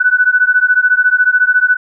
sine beating tone pair, 1484 / 1498 Hz, F#6 / F#6, +5 / +21 cents, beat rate 14 Hz, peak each -11 dBFS, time 0-1.77 s, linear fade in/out 10 ms, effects none

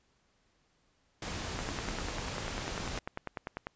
pink noise, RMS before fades -38 dBFS, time 1.22-2.99 s, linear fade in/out 2 ms
click train, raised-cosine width 0.5 ms, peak -21 dBFS, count 22, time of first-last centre 1.59-3.669 s, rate 10.1 Hz
effects pink hiss -72 dBFS RMS until 3.75 s + resampled to 16000 Hz

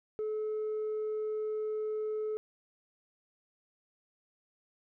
triangle tone with tanh clipping, 430.2 Hz, A4, 39 cents flat, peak -32 dBFS, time 0.19-2.37 s, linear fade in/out 0 ms, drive 6 dB, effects none

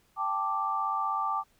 sine chord, G suspended second, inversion none, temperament equal, 784 / 880 / 1174.7 Hz, G5 / A5 / D6, 0 / 0 / 0 cents, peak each -34 / -33 / -29 dBFS, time 0.16-1.44 s, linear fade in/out 50 ms, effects pink hiss -67 dBFS RMS until 1.59 s

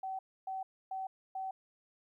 sine tone bursts, 763 Hz, G5, 47 cents flat, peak -36 dBFS, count 4, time 0.03-1.51 s, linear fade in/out 5 ms, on 160 ms, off 280 ms, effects 13-bit

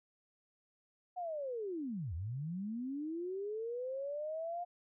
sine linear two-way sweep, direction down then up, 740 to 75.8 to 711 Hz, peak -37 dBFS, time 1.16-4.65 s, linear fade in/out 20 ms, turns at 2.14 s, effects none

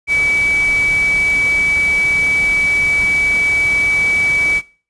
sine tone in noise, 2288 Hz, D7, 46 cents flat, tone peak -11 dBFS, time 0.07-4.62 s, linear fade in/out 50 ms, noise pink, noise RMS -28 dBFS, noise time 0.07-4.62 s, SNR +14 dB, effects noise-tail reverb RT60 0.4 s tail -20 dB re dry + resampled to 24000 Hz

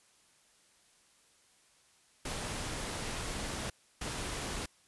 pink noise bursts at uneven times, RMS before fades -38 dBFS, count 2, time 2.25-3.7 / 4.01-4.66 s, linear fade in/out 5 ms, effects white hiss -66 dBFS RMS until 4.87 s + resampled to 24000 Hz

